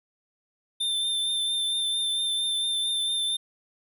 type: tone with vibrato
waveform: square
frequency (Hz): 3573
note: A7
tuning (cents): +26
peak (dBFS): -25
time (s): 0.8-3.37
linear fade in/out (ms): 10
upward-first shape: triangle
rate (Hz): 4.4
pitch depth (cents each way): 24
effects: none